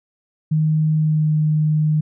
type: tone with pitch glide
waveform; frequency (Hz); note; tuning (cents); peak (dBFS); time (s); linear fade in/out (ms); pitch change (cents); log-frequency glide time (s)
sine; 155.56 to 153.6; D#3 to D#3; 0 to -22; -14; 0.51-2.01; 10; -22; 0.96-1.32
effects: none